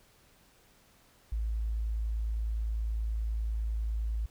sine tone, 54.9 Hz, A1, 3 cents flat, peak -29 dBFS, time 1.32-4.26 s, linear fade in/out 5 ms, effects pink hiss -63 dBFS RMS until 4.3 s

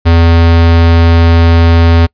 square tone, 83.7 Hz, E2, 27 cents sharp, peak -4 dBFS, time 0.05-2.07 s, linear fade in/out 20 ms, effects noise-tail reverb RT60 0.1 s tail -26 dB re dry + resampled to 11025 Hz

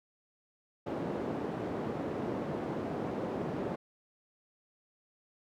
white band-pass noise, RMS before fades -36 dBFS, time 0.86-3.76 s, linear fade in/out 10 ms, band 150 to 450 Hz, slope 12 dB/octave, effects none

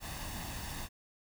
pink noise with comb filter, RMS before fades -41 dBFS, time 0-0.89 s, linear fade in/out 50 ms, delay 1.1 ms, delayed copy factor +0.55, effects none

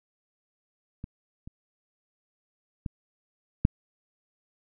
clicks, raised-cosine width 5 ms, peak -24 / -29 / -19 / -6 dBFS, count 4, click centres 1.041 / 1.475 / 2.862 / 3.651 s, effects none

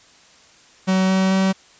45% pulse tone with pitch steps, 188.3 / 189.61 / 190.93 Hz, F#3 / F#3 / G3, +31 / +43 / -45 cents, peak -15 dBFS, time 0.87-1.53 s, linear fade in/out 20 ms, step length 220 ms, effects white hiss -50 dBFS RMS until 1.79 s + resampled to 16000 Hz

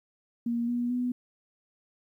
sine tone with pitch steps, 235.6 / 241.4 / 247.3 Hz, A#3 / B3 / B3, +19 / -39 / +3 cents, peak -26 dBFS, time 0.46-1.12 s, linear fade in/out 5 ms, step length 220 ms, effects 11-bit

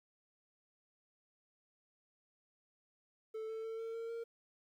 triangle tone with pitch steps, 440 / 444.3 / 448.7 / 453.2 / 457.6 / 462.1 Hz, A4 / A4 / A4 / A#4 / A#4 / A#4, 0 / +17 / +34 / -49 / -32 / -15 cents, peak -38 dBFS, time 3.34-4.24 s, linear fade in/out 10 ms, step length 150 ms, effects 12-bit

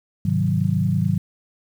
sine chord, Ab dominant seventh, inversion none, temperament equal, 103.83 / 130.81 / 155.56 / 185 Hz, Ab2 / C3 / Eb3 / Gb3, 0 / 0 / 0 / 0 cents, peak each -23 / -25 / -22 / -22 dBFS, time 0.25-1.18 s, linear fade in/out 5 ms, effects 8-bit

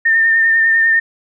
sine tone with vibrato, 1813 Hz, A#6, 49 cents flat, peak -9 dBFS, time 0.05-1 s, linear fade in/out 10 ms, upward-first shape sine, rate 10 Hz, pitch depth 25 cents each way, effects none

